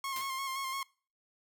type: tone with vibrato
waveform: sawtooth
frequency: 1075 Hz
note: C6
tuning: 47 cents sharp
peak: -31 dBFS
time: 0.04-0.83 s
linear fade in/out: 2 ms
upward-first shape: square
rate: 5.8 Hz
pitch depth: 29 cents each way
type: noise with exponential decay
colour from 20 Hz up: white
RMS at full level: -39 dBFS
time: 0.16-0.4 s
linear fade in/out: 2 ms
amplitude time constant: 51 ms
effects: noise-tail reverb RT60 0.4 s tail -24 dB re dry